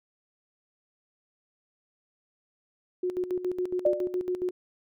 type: tone with tremolo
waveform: sine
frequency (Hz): 362.9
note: F#4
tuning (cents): -34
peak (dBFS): -25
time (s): 3.03-4.51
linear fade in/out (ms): 5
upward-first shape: square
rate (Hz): 7.2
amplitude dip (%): 70
type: tone with exponential decay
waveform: sine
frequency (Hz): 593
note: D5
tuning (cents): +17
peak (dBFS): -17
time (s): 3.85-4.18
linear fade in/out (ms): 5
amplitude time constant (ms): 71
effects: none